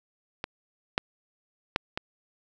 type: clicks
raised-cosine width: 0.3 ms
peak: -15 / -7 / -7 / -14 dBFS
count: 4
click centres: 0.441 / 0.979 / 1.761 / 1.975 s
effects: none